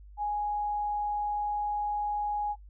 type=tone; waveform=sine; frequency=830.6 Hz; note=G#5; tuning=in tune; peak=-28 dBFS; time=0.17-2.56 s; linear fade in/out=50 ms; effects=noise-tail reverb RT60 0.1 s tail -18 dB re dry + added 50 Hz sine -47 dBFS peak until 2.69 s